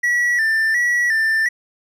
triangle tone with vibrato, 1856 Hz, A#6, 8 cents flat, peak -13 dBFS, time 0.03-1.49 s, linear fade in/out 10 ms, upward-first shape square, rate 1.4 Hz, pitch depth 71 cents each way, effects none

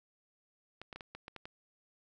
clicks, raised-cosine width 0.3 ms, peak -29 dBFS, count 8, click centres 0.816 / 0.928 / 0.96 / 1.008 / 1.15 / 1.281 / 1.363 / 1.455 s, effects none

